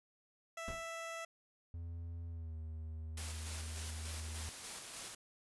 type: tone with vibrato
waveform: 15% pulse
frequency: 661 Hz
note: E5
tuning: 5 cents sharp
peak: -36 dBFS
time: 0.57-1.25 s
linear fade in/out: 5 ms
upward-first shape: triangle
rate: 20 Hz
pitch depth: 10 cents each way
type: noise with exponential decay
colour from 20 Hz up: brown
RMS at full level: -40 dBFS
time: 0.68-0.89 s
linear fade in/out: 2 ms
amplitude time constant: 44 ms
type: tone with pitch glide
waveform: triangle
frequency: 84.2 to 79.47 Hz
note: E2 to D#2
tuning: +37 to +37 cents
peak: -40 dBFS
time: 1.74-4.49 s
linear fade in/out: 0 ms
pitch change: -100 cents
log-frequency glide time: 2.28-2.56 s
type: noise with tremolo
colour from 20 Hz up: white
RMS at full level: -45 dBFS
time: 3.17-5.15 s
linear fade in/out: 5 ms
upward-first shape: square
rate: 3.4 Hz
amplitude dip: 30%
effects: resampled to 24000 Hz